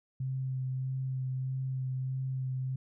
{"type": "tone with vibrato", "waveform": "sine", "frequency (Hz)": 130.81, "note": "C3", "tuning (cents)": 0, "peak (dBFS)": -31, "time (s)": [0.2, 2.76], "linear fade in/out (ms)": 5, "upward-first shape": "sine", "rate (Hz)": 1.6, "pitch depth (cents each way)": 14, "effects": []}